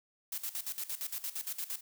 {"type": "noise with tremolo", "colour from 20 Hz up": "blue", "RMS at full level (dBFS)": -37, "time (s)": [0.32, 1.81], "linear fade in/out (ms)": 5, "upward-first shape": "square", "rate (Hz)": 8.7, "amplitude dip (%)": 80, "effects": []}